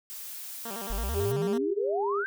blue noise, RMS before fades -40 dBFS, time 0.1-1.32 s, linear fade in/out 0 ms
10% pulse tone with vibrato, 212.9 Hz, G#3, 43 cents sharp, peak -28 dBFS, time 0.65-1.58 s, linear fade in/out 5 ms, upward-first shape square, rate 9.1 Hz, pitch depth 140 cents each way
sine exponential sweep, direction up, 39.62 to 1600 Hz, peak -29 dBFS, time 0.9-2.26 s, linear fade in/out 0 ms
sine tone, 403.1 Hz, G4, 48 cents sharp, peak -27 dBFS, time 1.13-2.25 s, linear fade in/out 50 ms
effects none

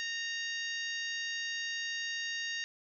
harmonic tone with a mistuned harmonic, 932.3 Hz, A#5, in tune, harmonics 2 / 3 / 4 / 5 / 6 / 7, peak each -37 / -41 / -43 / -45 / -47 / -48 dBFS, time 0-2.64 s, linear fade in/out 0 ms, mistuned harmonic 2, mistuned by -21 cents, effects none

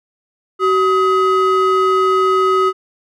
triangle ring-modulated tone, 822 Hz, G#5, 18 cents flat, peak -6 dBFS, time 0.59-2.73 s, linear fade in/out 50 ms, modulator 443 Hz, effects none

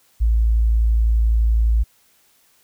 sine tone, 55.9 Hz, A1, 28 cents sharp, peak -13 dBFS, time 0.2-1.84 s, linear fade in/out 20 ms, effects white hiss -58 dBFS RMS until 2.63 s

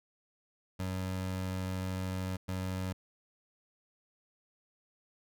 25% pulse tone bursts at uneven times, 93.3 Hz, F#2, 15 cents sharp, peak -30 dBFS, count 2, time 0.79-2.37 / 2.48-2.93 s, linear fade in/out 10 ms, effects none

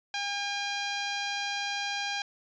10% pulse tone, 807 Hz, G#5, 50 cents flat, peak -22 dBFS, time 0.14-2.22 s, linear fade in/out 2 ms, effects resampled to 16000 Hz

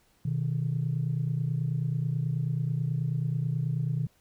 sine tone pair together, 126.3 / 155.56 Hz, B2 / D#3, +39 / 0 cents, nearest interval major third, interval 361 cents, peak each -28 dBFS, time 0.25-4.07 s, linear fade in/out 5 ms, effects tanh soft clip ceiling -20 dBFS + pink hiss -66 dBFS RMS until 4.2 s

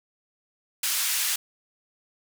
white band-pass noise, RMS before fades -26 dBFS, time 0.83-1.36 s, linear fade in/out 5 ms, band 1600 to 14000 Hz, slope 12 dB/octave, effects none

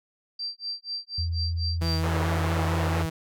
sine tone with tremolo, 4699 Hz, D8, in tune, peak -28 dBFS, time 0.39-2.02 s, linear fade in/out 5 ms, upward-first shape sine, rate 4.1 Hz, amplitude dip 100%
sine tone with pitch glide, 84 to 86.76 Hz, E2 to F2, +33 to -11 cents, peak -25 dBFS, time 1.18-3.06 s, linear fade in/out 5 ms, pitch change +56 cents, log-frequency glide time 1.85-2.38 s
sawtooth tone with vibrato, 163.4 Hz, E3, 15 cents flat, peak -24 dBFS, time 1.81-3.1 s, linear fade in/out 10 ms, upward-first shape triangle, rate 4.5 Hz, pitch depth 31 cents each way
white band-pass noise, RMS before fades -32 dBFS, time 2.03-3.03 s, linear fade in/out 10 ms, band 340 to 1100 Hz, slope 12 dB/octave
effects none

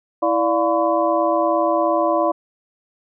sine tone cluster, 328.8 / 586 / 703 / 1014 / 1123 Hz, E4 / D5 / F5 / B5 / C#6, -4 / -4 / +11 / +45 / +22 cents, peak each -22 / -19 / -22 / -22 / -27 dBFS, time 0.22-2.32 s, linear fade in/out 10 ms, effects none

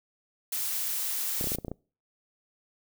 blue noise, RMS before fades -31 dBFS, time 0.52-1.56 s, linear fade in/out 5 ms
clicks, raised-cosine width 2 ms, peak -21 dBFS, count 9, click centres 1.411 / 1.442 / 1.472 / 1.519 / 1.549 / 1.586 / 1.648 / 1.682 / 1.716 s
effects noise-tail reverb RT60 0.4 s tail -25 dB re dry

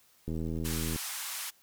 click train, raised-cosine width 3 ms, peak -23 dBFS, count 56, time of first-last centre 0.28-0.96 s, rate 80.9 Hz
white band-pass noise, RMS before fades -38 dBFS, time 0.64-1.51 s, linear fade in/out 20 ms, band 820 to 14000 Hz, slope 24 dB/octave
effects white hiss -64 dBFS RMS until 1.62 s

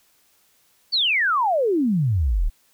sine exponential sweep, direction down, 4649 to 32.77 Hz, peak -17 dBFS, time 0.92-2.5 s, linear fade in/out 20 ms, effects white hiss -61 dBFS RMS until 2.73 s

